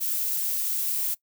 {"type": "noise", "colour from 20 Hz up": "violet", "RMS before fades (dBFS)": -27, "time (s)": [0, 1.15], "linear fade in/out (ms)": 20, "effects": ["noise-tail reverb RT60 0.1 s tail -21 dB re dry"]}